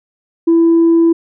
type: tone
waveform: sine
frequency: 332.8 Hz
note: E4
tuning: 17 cents sharp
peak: -5 dBFS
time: 0.47-1.13 s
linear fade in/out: 10 ms
effects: tanh soft clip ceiling -4 dBFS